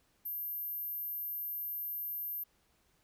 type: tone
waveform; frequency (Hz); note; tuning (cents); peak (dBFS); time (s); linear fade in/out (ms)
sine; 12970; G#9; -42; -36; 0.25-2.44; 10
effects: pink hiss -72 dBFS RMS until 3.03 s